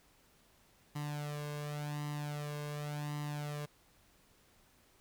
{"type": "tone with flanger", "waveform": "sawtooth", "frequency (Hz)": 147.6, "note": "D3", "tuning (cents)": 9, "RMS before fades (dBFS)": -40, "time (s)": [0.95, 3.66], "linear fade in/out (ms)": 10, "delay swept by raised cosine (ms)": [1, 1.88], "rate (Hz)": 0.9, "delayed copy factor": 0.7, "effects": ["pink hiss -67 dBFS RMS until 5 s"]}